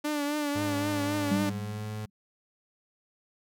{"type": "tone with vibrato", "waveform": "sawtooth", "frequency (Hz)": 293.7, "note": "D4", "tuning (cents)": 0, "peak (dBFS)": -24, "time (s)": [0.04, 1.5], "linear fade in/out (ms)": 10, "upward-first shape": "triangle", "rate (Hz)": 3.8, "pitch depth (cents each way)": 53}
{"type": "tone with pitch glide", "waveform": "35% pulse", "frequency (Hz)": [103.83, 107.18], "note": ["G#2", "A2"], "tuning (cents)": [0, -45], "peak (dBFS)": -32, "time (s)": [0.55, 2.06], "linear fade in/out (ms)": 10, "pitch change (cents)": 55, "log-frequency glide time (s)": [1.35, 1.9]}
{"type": "tone with exponential decay", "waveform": "sine", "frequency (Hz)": 196, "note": "G3", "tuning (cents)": 0, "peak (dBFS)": -23, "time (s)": [1.31, 2.1], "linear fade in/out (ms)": 5, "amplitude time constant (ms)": 170}
{"effects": []}